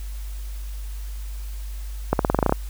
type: accelerating click train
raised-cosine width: 1 ms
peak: -3 dBFS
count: 10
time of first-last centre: 2.13-2.524 s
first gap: 62 ms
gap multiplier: 0.91
effects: added 50 Hz sine -29 dBFS peak until 2.69 s + white hiss -47 dBFS RMS until 2.69 s